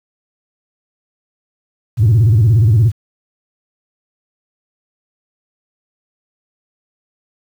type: tone with vibrato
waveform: sine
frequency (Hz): 110.2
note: A2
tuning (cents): +3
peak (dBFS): -5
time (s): 1.97-2.92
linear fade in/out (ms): 50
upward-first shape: square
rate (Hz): 17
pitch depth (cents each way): 160
effects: tanh soft clip ceiling -5 dBFS + 7-bit